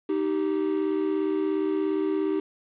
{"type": "tone pair together", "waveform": "triangle", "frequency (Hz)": [311.3, 388.4], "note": ["D#4", "G4"], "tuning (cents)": [1, -16], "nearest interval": "major third", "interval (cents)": 383, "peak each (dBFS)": -24, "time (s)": [0.09, 2.4], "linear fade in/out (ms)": 5, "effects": ["resampled to 8000 Hz", "8-bit"]}